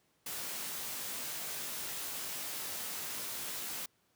white noise with comb filter, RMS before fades -40 dBFS, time 0.26-3.86 s, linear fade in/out 5 ms, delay 18 ms, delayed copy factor -0.55, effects pink hiss -73 dBFS RMS until 4.15 s + high-pass 100 Hz 12 dB/octave

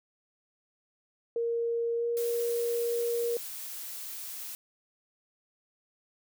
sine tone with pitch glide, 466.2 to 470.8 Hz, A#4 to A#4, 0 to +17 cents, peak -27 dBFS, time 1.36-3.37 s, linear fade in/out 2 ms, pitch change +17 cents, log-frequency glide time 1.96-2.05 s
blue noise, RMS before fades -40 dBFS, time 2.17-4.55 s, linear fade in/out 0 ms
effects none

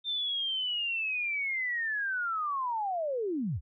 sine linear sweep, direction down, 3605 to 55 Hz, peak -29 dBFS, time 0.04-3.61 s, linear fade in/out 50 ms, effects none

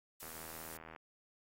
blue noise, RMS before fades -49 dBFS, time 0.2-0.77 s, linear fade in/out 2 ms
click train, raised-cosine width 0.5 ms, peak -35 dBFS, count 60, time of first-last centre 0.23-0.962 s, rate 80.6 Hz
effects AAC 48 kbps

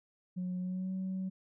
sine tone with pitch glide, 181.6 to 188.33 Hz, F#3 to F#3, -32 to +31 cents, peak -32 dBFS, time 0.36-1.3 s, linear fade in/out 20 ms, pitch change +63 cents, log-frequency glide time 0.6-0.92 s, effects tanh soft clip ceiling -31 dBFS

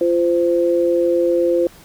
sine tone pair together, 345 / 516.9 Hz, F4 / C5, -21 / -21 cents, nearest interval perfect fifth, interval 700 cents, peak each -16 dBFS, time 0.01-1.67 s, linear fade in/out 2 ms, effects pink hiss -45 dBFS RMS until 1.84 s

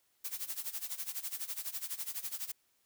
blue noise with tremolo, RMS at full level -37 dBFS, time 0.24-2.52 s, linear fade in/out 10 ms, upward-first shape sine, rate 12 Hz, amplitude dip 85%, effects white hiss -74 dBFS RMS until 2.85 s

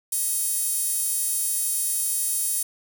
5% pulse tone with high-pass filter, 633 Hz, D#5, 30 cents sharp, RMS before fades -25 dBFS, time 0.12-2.63 s, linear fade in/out 5 ms, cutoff 11000 Hz, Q 4.6, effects 8-bit

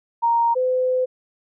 sine tone pair in turn, 932.3 / 509.5 Hz, A#5 / C5, 0 / -46 cents, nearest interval minor seventh, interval 1046 cents, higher first, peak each -15 / -17 dBFS, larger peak first, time 0.22-0.55 / 0.55-1.06 s, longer second, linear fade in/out 20 ms, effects none

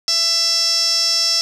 sawtooth tone with band-pass filter, 667 Hz, E5, 20 cents sharp, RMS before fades -17 dBFS, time 0.08-1.41 s, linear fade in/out 0 ms, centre 5300 Hz, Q 9.4, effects none

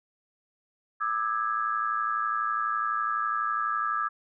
sine tone cluster, 1195 / 1307 / 1655 Hz, D6 / E6 / G#6, +30 / -15 / -6 cents, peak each -29 / -29 / -33 dBFS, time 1-4.09 s, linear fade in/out 20 ms, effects none

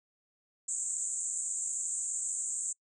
pink band-pass noise, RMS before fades -35 dBFS, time 0.68-2.73 s, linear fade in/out 10 ms, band 7000 to 8300 Hz, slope 96 dB/octave, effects noise-tail reverb RT60 0.1 s tail -26 dB re dry

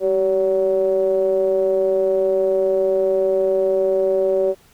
triangle ring-modulated tone, 92.5 Hz, F#2, in tune, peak -10 dBFS, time 0-4.55 s, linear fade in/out 50 ms, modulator 476 Hz, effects pink hiss -53 dBFS RMS until 4.73 s

